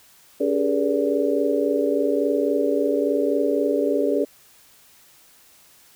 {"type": "tone cluster", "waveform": "sine", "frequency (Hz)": [283.3, 395.9, 419.5, 480.5, 579], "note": ["C#4", "G4", "G#4", "B4", "D5"], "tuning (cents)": [38, 17, 17, -48, -25], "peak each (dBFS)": [-24, -28, -23, -25, -25], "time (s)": [0.4, 4.25], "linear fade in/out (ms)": 10, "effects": ["white hiss -53 dBFS RMS until 5.95 s"]}